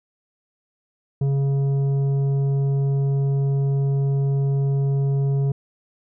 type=tone with tanh clipping; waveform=sine; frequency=138.3 Hz; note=C#3; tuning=4 cents flat; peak=-19 dBFS; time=1.21-5.52 s; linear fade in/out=5 ms; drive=8 dB; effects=none